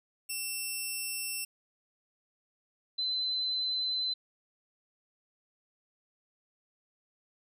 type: tone pair in turn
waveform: 10% pulse / sine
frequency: 2700 / 4045 Hz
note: E7 / B7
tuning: +41 / +41 cents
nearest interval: perfect fifth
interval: 700 cents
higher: second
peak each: -25 / -29 dBFS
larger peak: first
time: 0.29-1.45 / 2.98-4.14 s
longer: neither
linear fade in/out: 10 ms
effects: none